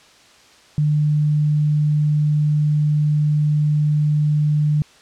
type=tone; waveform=sine; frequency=150 Hz; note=D3; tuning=37 cents sharp; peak=-14 dBFS; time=0.78-4.82 s; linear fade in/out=0 ms; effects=white hiss -49 dBFS RMS until 5.01 s + low-pass 6000 Hz 12 dB/octave